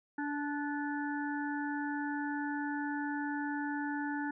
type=harmonic tone with a mistuned harmonic; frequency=290 Hz; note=D4; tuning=22 cents flat; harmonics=1 / 3 / 5 / 6; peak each=-35 / -40 / -42 / -43 dBFS; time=0.18-4.31 s; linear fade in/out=5 ms; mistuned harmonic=5; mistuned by=+29 cents; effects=none